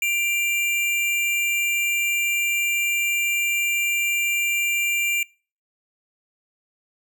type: tone pair together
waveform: square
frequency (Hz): 2362 / 2794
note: D7 / F7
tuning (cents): +9 / 0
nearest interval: minor third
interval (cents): 291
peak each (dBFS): -21 / -30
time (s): 0.02-5.23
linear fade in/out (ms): 2
effects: noise-tail reverb RT60 0.4 s tail -26 dB re dry